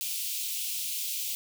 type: high-pass noise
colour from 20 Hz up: white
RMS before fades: -33 dBFS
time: 0.01-1.35 s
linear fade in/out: 0 ms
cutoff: 2500 Hz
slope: 48 dB/octave
effects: none